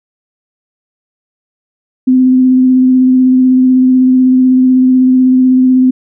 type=tone with vibrato; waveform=sine; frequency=256.5 Hz; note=C4; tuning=34 cents flat; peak=-4 dBFS; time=2.07-5.91 s; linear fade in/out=10 ms; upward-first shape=sine; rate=16 Hz; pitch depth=14 cents each way; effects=none